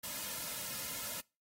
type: noise with comb filter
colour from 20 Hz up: white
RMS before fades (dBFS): -41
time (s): 0.03-1.21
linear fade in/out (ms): 10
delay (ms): 2.6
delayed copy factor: -0.7
effects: noise-tail reverb RT60 0.3 s tail -25 dB re dry + AAC 48 kbps